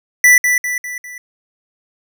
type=tone with echo; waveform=square; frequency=1975.5 Hz; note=B6; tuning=in tune; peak=-6 dBFS; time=0.24-0.38 s; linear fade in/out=2 ms; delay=200 ms; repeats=4; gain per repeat=-6 dB; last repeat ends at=1.18 s; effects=none